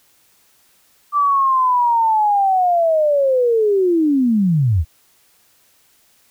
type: linear sweep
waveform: sine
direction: down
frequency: 1176 to 69.7 Hz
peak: -12 dBFS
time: 1.12-4.85 s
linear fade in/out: 50 ms
effects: white hiss -56 dBFS RMS until 6.3 s